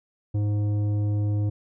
sine tone with tanh clipping, 103.83 Hz, G#2, in tune, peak -23 dBFS, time 0.34-1.5 s, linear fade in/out 10 ms, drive 10 dB, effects none

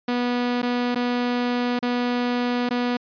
sawtooth tone with dropouts, 244.3 Hz, B3, 19 cents flat, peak -17 dBFS, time 0.08-2.97 s, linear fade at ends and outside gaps 5 ms, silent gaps 0.619-0.628 / 0.948-0.957 / 1.791-1.826 / 2.691-2.707 s, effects resampled to 11025 Hz

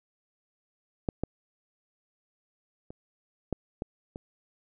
clicks, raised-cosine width 2 ms, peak -14 / -15 / -29 / -15 / -19 / -25 dBFS, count 6, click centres 1.088 / 1.236 / 2.905 / 3.527 / 3.821 / 4.159 s, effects none

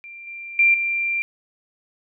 sine tone with level steps, 2371 Hz, D7, 16 cents sharp, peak -36 / -32 / -12 / -20 dBFS, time 0.04-1.22 s, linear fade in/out 0 ms, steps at 0.27 / 0.59 / 0.74 s, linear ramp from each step 2 ms, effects none

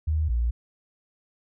sine tone pair in turn, 77.78 / 58.66 Hz, D#2 / A#1, 0 / +12 cents, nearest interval perfect fourth, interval 488 cents, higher first, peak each -21 dBFS, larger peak neither, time 0.07-0.29 / 0.29-0.51 s, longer neither, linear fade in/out 10 ms, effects none

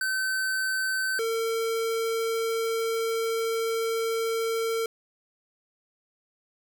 square tone pair in turn, 1534 / 453.4 Hz, G6 / A#4, -38 / -48 cents, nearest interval octave + major sixth, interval 2110 cents, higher first, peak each -26 dBFS, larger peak neither, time 0.01-1.19 / 1.19-4.86 s, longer second, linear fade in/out 2 ms, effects none

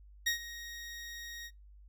20% pulse tone with ADSR envelope, 1876 Hz, A#6, 11 cents sharp, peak -22 dBFS, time 0.26-1.51 s, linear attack 10 ms, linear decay 110 ms, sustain -16 dB, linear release 54 ms, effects noise-tail reverb RT60 0.2 s tail -25 dB re dry + added 50 Hz sine -53 dBFS peak until 1.88 s

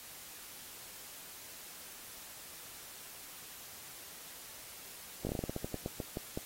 slowing click train, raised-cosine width 2 ms, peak -23 dBFS, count 15, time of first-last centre 5.25-6.375 s, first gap 19 ms, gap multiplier 1.2, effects white hiss -50 dBFS RMS until 6.45 s + AAC 48 kbps

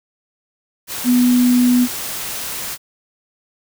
sine tone in noise, 246.9 Hz, B3, in tune, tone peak -10 dBFS, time 1.04-1.88 s, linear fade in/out 50 ms, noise white, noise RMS -26 dBFS, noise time 0.87-2.78 s, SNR +13 dB, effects none

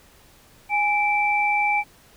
sine tone pair together, 828.7 / 2333 Hz, G#5 / D7, -4 / -12 cents, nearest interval octave + tritone, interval 1792 cents, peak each -21 dBFS, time 0.69-1.84 s, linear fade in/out 50 ms, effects pink hiss -53 dBFS RMS until 2.16 s

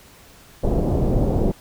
pink low-pass noise, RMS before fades -19 dBFS, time 0.63-1.52 s, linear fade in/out 10 ms, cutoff 620 Hz, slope 24 dB/octave, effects pink hiss -48 dBFS RMS until 1.6 s

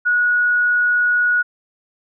sine tone, 1458 Hz, F#6, 26 cents flat, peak -13 dBFS, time 0.05-1.43 s, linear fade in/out 20 ms, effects none

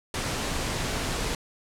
pink noise, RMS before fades -29 dBFS, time 0.14-1.35 s, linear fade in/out 2 ms, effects low-pass 9000 Hz 12 dB/octave

